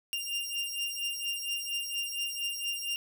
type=beating tone pair; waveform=sawtooth; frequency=2794 / 2798.3 Hz; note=F7 / F7; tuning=0 / +3 cents; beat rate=4.3 Hz; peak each=-32 / -32 dBFS; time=0.13-2.96 s; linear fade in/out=0 ms; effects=none